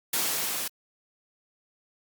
white noise with level ramp, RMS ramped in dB -26 to -32 dBFS, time 0.13-0.68 s, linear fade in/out 5 ms, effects high-pass 150 Hz 12 dB/octave + Opus 48 kbps

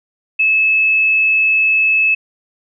sine tone, 2600 Hz, E7, 24 cents flat, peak -10 dBFS, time 0.39-2.15 s, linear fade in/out 10 ms, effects none

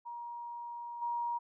sine tone with level steps, 948 Hz, A#5, 29 cents sharp, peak -40 / -32 dBFS, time 0.05-1.39 s, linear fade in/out 20 ms, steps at 1.01 s, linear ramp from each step 20 ms, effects none

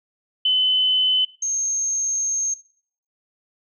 sine tone pair in turn, 3029 / 6418 Hz, F#7 / G8, +40 / +40 cents, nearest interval octave + minor second, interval 1300 cents, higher second, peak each -15 / -21 dBFS, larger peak first, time 0.45-1.25 / 1.42-2.54 s, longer second, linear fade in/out 5 ms, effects noise-tail reverb RT60 0.6 s tail -19 dB re dry

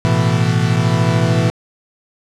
40% pulse chord, A suspended second, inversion none, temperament equal, 110 / 123.47 / 164.81 Hz, A2 / B2 / E3, 0 / 0 / 0 cents, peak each -16 dBFS, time 0.05-1.5 s, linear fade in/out 0 ms, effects low-pass 7000 Hz 12 dB/octave

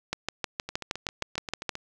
two click trains, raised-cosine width 0.2 ms, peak -18 / -11 dBFS, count 9 / 11, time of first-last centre 0.69-1.754 / 0.13-1.692 s, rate 7.52 / 6.4 Hz, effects none

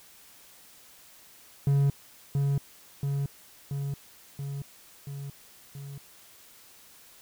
triangle tone with echo, 140 Hz, C#3, 18 cents sharp, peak -18 dBFS, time 1.67-1.9 s, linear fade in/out 2 ms, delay 680 ms, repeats 6, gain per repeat -3 dB, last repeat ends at 5.98 s, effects white hiss -54 dBFS RMS until 7.21 s

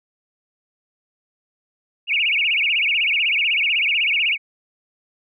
sine tone with vibrato, 2517 Hz, D#7, 19 cents sharp, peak -16 dBFS, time 2.07-4.38 s, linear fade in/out 50 ms, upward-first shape sine, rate 16 Hz, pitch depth 240 cents each way, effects none

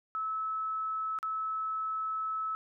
sine tone with dropouts, 1300 Hz, E6, 24 cents flat, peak -31 dBFS, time 0.15-2.55 s, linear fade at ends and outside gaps 0 ms, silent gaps 1.188-1.229 s, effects none

